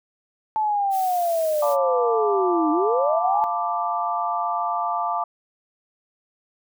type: linear two-way sweep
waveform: sine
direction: down then up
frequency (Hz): 875 to 300.3 to 875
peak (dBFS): -19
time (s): 0.56-3.44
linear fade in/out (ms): 0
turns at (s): 2.71
type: noise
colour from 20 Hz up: blue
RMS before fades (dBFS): -37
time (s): 0.9-1.77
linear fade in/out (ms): 50
type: chord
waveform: sine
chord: B half-diminished seventh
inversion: second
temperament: equal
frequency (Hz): 698.5 / 880 / 987.8 / 1174.7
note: F5 / A5 / B5 / D6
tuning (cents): 0 / 0 / 0 / 0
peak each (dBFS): -26 / -27 / -32 / -26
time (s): 1.62-5.24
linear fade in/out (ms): 5
effects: none